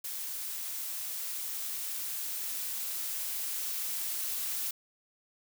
blue noise with level ramp, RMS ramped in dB -38 to -34 dBFS, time 0.04-4.71 s, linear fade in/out 5 ms, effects none

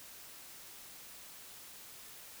silence, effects white hiss -52 dBFS RMS until 2.4 s

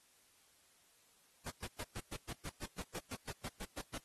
pink noise bursts, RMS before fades -44 dBFS, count 16, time 1.46-3.98 s, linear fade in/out 5 ms, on 45 ms, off 120 ms, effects white hiss -69 dBFS RMS until 4.04 s + AAC 32 kbps

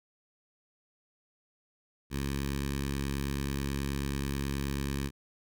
10% pulse tone with notch filter, 69.3 Hz, C#2, in tune, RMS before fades -33 dBFS, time 2.1-5.11 s, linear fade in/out 50 ms, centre 660 Hz, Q 0.59, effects none

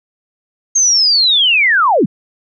sine linear sweep, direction down, 6470 to 138.59 Hz, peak -8 dBFS, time 0.75-2.06 s, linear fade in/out 10 ms, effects none

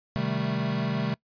square chord, A half-diminished seventh, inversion first, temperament equal, 130.81 / 155.56 / 196 / 220 Hz, C3 / Eb3 / G3 / A3, 0 / 0 / 0 / 0 cents, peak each -32 dBFS, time 0.16-1.14 s, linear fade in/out 0 ms, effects noise-tail reverb RT60 0.1 s tail -23 dB re dry + resampled to 11025 Hz

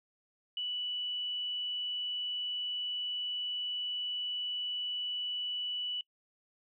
sine tone, 2960 Hz, F#7, in tune, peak -33 dBFS, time 0.57-6.01 s, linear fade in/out 2 ms, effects noise-tail reverb RT60 0.1 s tail -24 dB re dry

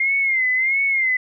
sine tone with vibrato, 2110 Hz, C7, 14 cents sharp, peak -16 dBFS, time 0-1.17 s, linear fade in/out 5 ms, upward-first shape sine, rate 1.5 Hz, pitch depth 85 cents each way, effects none

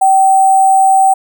sine tone with sample-and-hold, 770 Hz, G5, 31 cents flat, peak -5 dBFS, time 0.01-1.14 s, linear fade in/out 10 ms, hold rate 8820 Hz, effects none

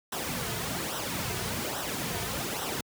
pink noise with flanger, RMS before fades -33 dBFS, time 0.12-2.81 s, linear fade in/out 5 ms, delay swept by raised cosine 0.43 to 3.73 ms, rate 1.2 Hz, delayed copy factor -0.65, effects high-pass 60 Hz 12 dB/octave

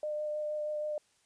sine tone with vibrato, 603 Hz, D5, 46 cents sharp, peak -32 dBFS, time 0.03-0.98 s, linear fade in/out 2 ms, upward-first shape sine, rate 6.3 Hz, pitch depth 11 cents each way, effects white hiss -70 dBFS RMS until 1.25 s + resampled to 22050 Hz

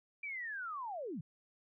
sine linear sweep, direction down, 2362 to 127.9 Hz, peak -39 dBFS, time 0.23-1.21 s, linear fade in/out 5 ms, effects none

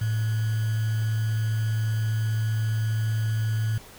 sine tone with sample-and-hold, 110 Hz, A2, in tune, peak -22 dBFS, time 0.01-3.78 s, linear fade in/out 5 ms, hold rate 1575 Hz, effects pink hiss -47 dBFS RMS until 3.98 s

